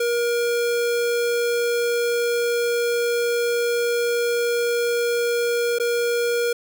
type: tone with dropouts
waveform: square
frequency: 474.9 Hz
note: A#4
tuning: 32 cents sharp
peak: -20 dBFS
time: 0-6.53 s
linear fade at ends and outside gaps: 5 ms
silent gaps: 5.786-5.798 s
effects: none